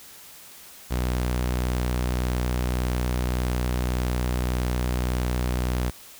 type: tone with vibrato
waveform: sawtooth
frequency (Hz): 61.74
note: B1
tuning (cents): 0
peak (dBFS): -19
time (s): 0.9-5.91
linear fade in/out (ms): 20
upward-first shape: triangle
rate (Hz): 8.4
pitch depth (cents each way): 9
effects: white hiss -46 dBFS RMS until 6.19 s